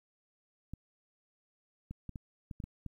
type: clicks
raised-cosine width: 5 ms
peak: -29 dBFS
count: 8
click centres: 0.736 / 1.91 / 2.093 / 2.158 / 2.512 / 2.602 / 2.64 / 2.863 s
effects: 11-bit